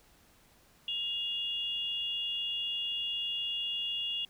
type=tone pair together; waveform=sine; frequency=2834 / 3368 Hz; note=F7 / G#7; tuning=+25 / +24 cents; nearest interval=minor third; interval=299 cents; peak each=-33 / -37 dBFS; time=0.88-4.25 s; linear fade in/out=2 ms; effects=pink hiss -63 dBFS RMS until 4.29 s